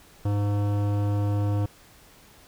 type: tone with hard clipping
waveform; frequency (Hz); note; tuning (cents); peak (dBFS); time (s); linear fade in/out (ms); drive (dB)
sine; 102.3; G#2; -26; -24; 0.25-1.66; 5; 16
effects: pink hiss -53 dBFS RMS until 2.47 s